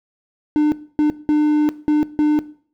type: tone bursts at uneven times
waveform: triangle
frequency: 300.5 Hz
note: D4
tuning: 40 cents sharp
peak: -10 dBFS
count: 5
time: 0.56-0.72 / 0.99-1.1 / 1.29-1.69 / 1.88-2.03 / 2.19-2.39 s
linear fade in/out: 0 ms
effects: noise-tail reverb RT60 0.5 s tail -18 dB re dry